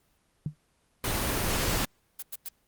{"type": "tone with exponential decay", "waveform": "sine", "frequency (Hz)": 150, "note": "D3", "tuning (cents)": 37, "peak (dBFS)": -24, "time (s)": [0.46, 0.56], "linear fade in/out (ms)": 2, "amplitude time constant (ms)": 20}
{"type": "noise", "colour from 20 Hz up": "pink", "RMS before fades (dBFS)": -28, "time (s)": [1.04, 1.85], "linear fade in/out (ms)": 2}
{"type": "noise bursts", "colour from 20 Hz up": "blue", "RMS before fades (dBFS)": -36, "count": 3, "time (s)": [2.19, 2.489], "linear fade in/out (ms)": 5, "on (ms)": 35, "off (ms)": 97}
{"effects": ["pink hiss -69 dBFS RMS until 2.67 s", "Opus 24 kbps"]}